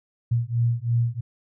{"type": "beating tone pair", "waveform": "sine", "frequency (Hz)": [116.54, 119.54], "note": ["A#2", "A#2"], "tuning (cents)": [0, 44], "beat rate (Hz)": 3, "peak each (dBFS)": -23, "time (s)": [0.31, 1.21], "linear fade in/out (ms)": 10, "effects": []}